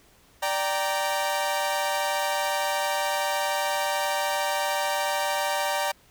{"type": "chord", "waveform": "sawtooth", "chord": "G minor", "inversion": "second", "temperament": "equal with one note detuned", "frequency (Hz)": [587.3, 778.6, 932.3], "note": ["D5", "G5", "Bb5"], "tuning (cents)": [0, -12, 0], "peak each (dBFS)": -25, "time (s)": [0.42, 5.92], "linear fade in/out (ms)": 10, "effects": ["pink hiss -58 dBFS RMS until 6.1 s"]}